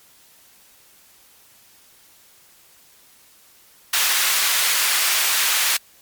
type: high-pass noise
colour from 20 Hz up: pink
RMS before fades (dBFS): -19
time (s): 3.93-5.77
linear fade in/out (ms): 5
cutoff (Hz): 1600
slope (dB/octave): 12
effects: white hiss -52 dBFS RMS until 6.01 s + MP3 96 kbps